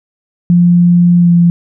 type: tone with pitch glide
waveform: sine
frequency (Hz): 174.61 to 172.21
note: F3 to F3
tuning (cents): 0 to -24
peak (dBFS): -4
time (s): 0.5-1.5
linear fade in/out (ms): 0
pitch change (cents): -24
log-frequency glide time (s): 1.19-1.31
effects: none